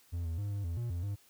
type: tone with pitch steps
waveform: triangle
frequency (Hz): 85.8 / 82.1 / 102 / 100.9 / 84.5 / 119 / 86.4 / 101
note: F2 / E2 / G#2 / G#2 / E2 / A#2 / F2 / G#2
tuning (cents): -30 / -6 / -31 / -49 / +43 / +36 / -18 / -48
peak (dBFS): -31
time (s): 0.12-1.16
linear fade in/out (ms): 20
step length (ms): 130
effects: white hiss -64 dBFS RMS until 1.29 s